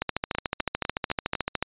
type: two click trains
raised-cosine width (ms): 0.3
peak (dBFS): -13 / -9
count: 5 / 23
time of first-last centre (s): 0.35-1.353 / 0.02-1.626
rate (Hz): 3.99 / 13.7
effects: resampled to 8000 Hz